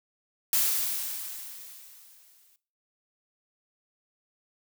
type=noise with exponential decay; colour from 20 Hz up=blue; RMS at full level=-23 dBFS; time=0.53-2.56 s; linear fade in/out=1 ms; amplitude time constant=440 ms; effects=noise-tail reverb RT60 0.4 s tail -18 dB re dry